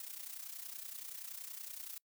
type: noise with amplitude modulation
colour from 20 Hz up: blue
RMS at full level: -44 dBFS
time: 0-1.98 s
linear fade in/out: 2 ms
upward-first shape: sine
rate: 30.6 Hz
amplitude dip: 70%
effects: noise-tail reverb RT60 0.1 s tail -26 dB re dry